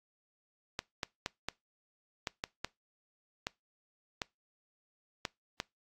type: clicks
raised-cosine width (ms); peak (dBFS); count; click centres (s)
0.2; -16; 11; 0.791 / 1.032 / 1.261 / 1.486 / 2.272 / 2.439 / 2.646 / 3.469 / 4.218 / 5.252 / 5.601
effects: noise-tail reverb RT60 0.2 s tail -23 dB re dry + AAC 64 kbps